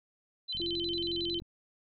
sine tone with vibrato, 3520 Hz, A7, in tune, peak -33 dBFS, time 0.48-1.4 s, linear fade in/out 20 ms, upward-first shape square, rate 11 Hz, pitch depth 230 cents each way
click train, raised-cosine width 5 ms, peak -37 dBFS, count 40, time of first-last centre 0.55-1.421 s, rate 44.8 Hz
sine tone, 342.3 Hz, F4, 35 cents flat, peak -34 dBFS, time 0.6-1.4 s, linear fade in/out 0 ms
effects none

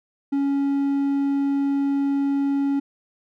triangle tone, 278.8 Hz, C#4, 10 cents sharp, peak -17 dBFS, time 0.32-2.8 s, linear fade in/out 10 ms, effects none

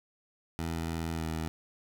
15% pulse tone with pitch glide, 82.2 to 80.18 Hz, E2 to E2, -4 to -47 cents, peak -26 dBFS, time 0.59-1.48 s, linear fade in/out 0 ms, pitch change -43 cents, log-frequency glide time 1.11-1.25 s, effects none

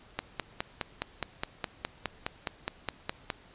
click train, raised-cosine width 0.3 ms, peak -14 dBFS, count 16, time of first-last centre 0.19-3.302 s, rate 4.82 Hz, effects pink hiss -56 dBFS RMS until 3.54 s + resampled to 8000 Hz

